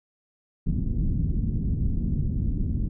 pink low-pass noise, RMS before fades -25 dBFS, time 0.66-2.89 s, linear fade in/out 10 ms, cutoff 230 Hz, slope 24 dB/octave, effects none

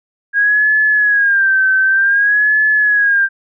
sine tone with vibrato, 1627 Hz, G#6, 36 cents flat, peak -9 dBFS, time 0.33-3.29 s, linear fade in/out 50 ms, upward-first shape sine, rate 0.54 Hz, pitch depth 96 cents each way, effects none

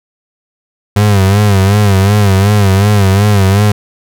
35% pulse tone with vibrato, 100 Hz, G2, 35 cents sharp, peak -4 dBFS, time 0.96-3.72 s, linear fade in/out 5 ms, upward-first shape sine, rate 2.7 Hz, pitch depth 88 cents each way, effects none

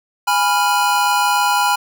square chord, F diminished, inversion first, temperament equal with one note detuned, 824.9 / 987.8 / 1396.9 Hz, Ab5 / Cb6 / F6, -12 / 0 / 0 cents, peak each -18 / -18 / -21 dBFS, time 0.27-1.76 s, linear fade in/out 10 ms, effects none

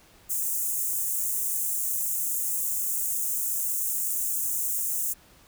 white high-pass noise, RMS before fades -28 dBFS, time 0.29-5.14 s, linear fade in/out 20 ms, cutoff 6700 Hz, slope 48 dB/octave, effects pink hiss -56 dBFS RMS until 5.47 s

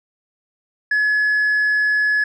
triangle tone with tanh clipping, 1700 Hz, G#6, 40 cents sharp, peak -15 dBFS, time 0.91-2.24 s, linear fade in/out 5 ms, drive 6 dB, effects none

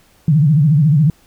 sine tone with vibrato, 150 Hz, D3, 37 cents sharp, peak -8 dBFS, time 0.28-1.1 s, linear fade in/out 2 ms, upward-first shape sine, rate 14 Hz, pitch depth 170 cents each way, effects pink hiss -52 dBFS RMS until 1.26 s

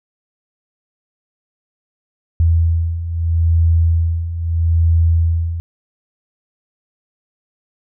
sine beating tone pair, 82.41 / 83.19 Hz, E2 / E2, 0 / +16 cents, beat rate 0.78 Hz, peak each -18 / -13 dBFS, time 2.4-5.6 s, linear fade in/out 0 ms, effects none

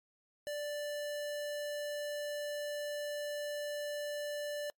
square tone, 587.3 Hz, D5, in tune, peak -37 dBFS, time 0.47-4.7 s, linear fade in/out 0 ms, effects noise-tail reverb RT60 0.1 s tail -26 dB re dry + MP3 96 kbps

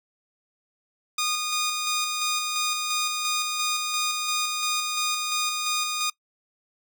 10% pulse tone with tremolo, 1228 Hz, D#6, 23 cents flat, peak -15 dBFS, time 1.18-6.1 s, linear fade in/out 5 ms, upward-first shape square, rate 2.9 Hz, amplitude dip 30%, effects noise-tail reverb RT60 0.1 s tail -22 dB re dry

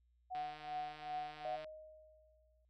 sine tone with tremolo, 739 Hz, F#5, 2 cents flat, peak -37 dBFS, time 0.3-1.57 s, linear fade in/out 20 ms, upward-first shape triangle, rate 2.6 Hz, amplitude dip 100%
click train, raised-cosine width 0.3 ms, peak -37 dBFS, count 199, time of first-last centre 0.35-1.644 s, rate 153 Hz
sine tone with exponential decay, 622.3 Hz, D#5, in tune, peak -40 dBFS, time 1.45-2.65 s, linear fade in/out 1 ms, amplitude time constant 260 ms
effects added 60 Hz sine -70 dBFS peak until 2.69 s

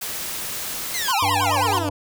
white noise, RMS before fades -29 dBFS, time 0.01-1.12 s, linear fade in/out 10 ms
15% pulse exponential sweep, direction down, 2150 to 283 Hz, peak -18 dBFS, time 0.94-1.89 s, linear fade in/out 2 ms
square tone with vibrato, 916 Hz, A#5, 31 cents flat, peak -20 dBFS, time 1.08-1.79 s, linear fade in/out 5 ms, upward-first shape sine, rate 9.3 Hz, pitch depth 280 cents each way
harmonic tone, 98 Hz, G2, in tune, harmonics 1 / 3 / 5 / 7 / 9 / 10, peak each -27 / -32 / -34 / -35 / -37 / -37 dBFS, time 1.22-1.9 s, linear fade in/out 5 ms
effects none

